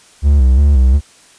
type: tone with vibrato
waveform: triangle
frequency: 67.9 Hz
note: C#2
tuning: 35 cents flat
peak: -4 dBFS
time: 0.22-1.01 s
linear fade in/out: 50 ms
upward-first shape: square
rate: 2.8 Hz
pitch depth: 95 cents each way
effects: white hiss -45 dBFS RMS until 1.38 s + resampled to 22050 Hz